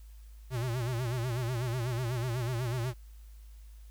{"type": "tone with vibrato", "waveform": "square", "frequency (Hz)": 122, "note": "B2", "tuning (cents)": -21, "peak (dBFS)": -31, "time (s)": [0.5, 2.94], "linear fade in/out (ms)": 50, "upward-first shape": "sine", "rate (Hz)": 8.1, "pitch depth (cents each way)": 120, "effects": ["added 53 Hz sine -47 dBFS peak until 3.9 s", "white hiss -66 dBFS RMS until 3.9 s"]}